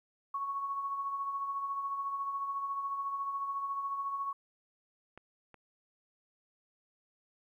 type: tone with tremolo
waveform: sine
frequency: 1108.7 Hz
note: C#6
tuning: in tune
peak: -31 dBFS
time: 0.34-4.33 s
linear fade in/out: 5 ms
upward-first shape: triangle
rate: 14 Hz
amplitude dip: 50%
type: clicks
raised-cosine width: 0.5 ms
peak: -34 / -38 dBFS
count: 2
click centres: 5.176 / 5.543 s
effects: 12-bit